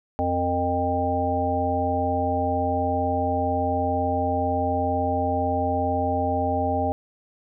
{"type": "harmonic tone with a mistuned harmonic", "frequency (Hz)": 87.9, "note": "F2", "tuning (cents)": 12, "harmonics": [1, 3, 5, 7, 9], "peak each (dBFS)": [-28, -28, -31, -27, -25], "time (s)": [0.19, 6.92], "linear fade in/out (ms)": 0, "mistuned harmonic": 5, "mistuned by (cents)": 58, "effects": []}